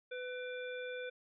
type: harmonic tone with a mistuned harmonic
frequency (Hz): 500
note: B4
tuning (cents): +21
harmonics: 1 / 3 / 5 / 7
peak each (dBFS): -41 / -46 / -50 / -53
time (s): 0.11-1.1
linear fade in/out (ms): 10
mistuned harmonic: 5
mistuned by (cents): -91
effects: none